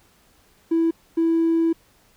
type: tone bursts at uneven times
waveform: triangle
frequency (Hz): 329.6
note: E4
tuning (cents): 0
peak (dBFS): -13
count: 2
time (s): 0.71-0.91 / 1.17-1.73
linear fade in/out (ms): 10
effects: tanh soft clip ceiling -13 dBFS + pink hiss -58 dBFS RMS until 2.16 s